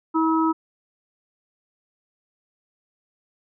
harmonic tone, 321.9 Hz, E4, 41 cents flat, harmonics 1 / 3 / 4, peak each -19 / -24 / -25 dBFS, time 0.14-0.53 s, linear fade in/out 20 ms, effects none

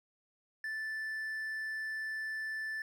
triangle tone, 1758 Hz, A6, 2 cents flat, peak -34 dBFS, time 0.64-2.82 s, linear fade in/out 2 ms, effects none

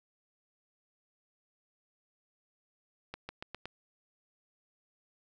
accelerating click train, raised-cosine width 0.3 ms, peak -24 dBFS, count 5, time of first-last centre 3.14-3.656 s, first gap 150 ms, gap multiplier 0.9, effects none

